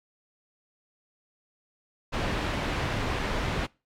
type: low-pass noise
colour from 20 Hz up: pink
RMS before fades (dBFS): -29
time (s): 2.12-3.67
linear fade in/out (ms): 20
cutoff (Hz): 3100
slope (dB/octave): 12
effects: noise-tail reverb RT60 0.3 s tail -24 dB re dry + MP3 96 kbps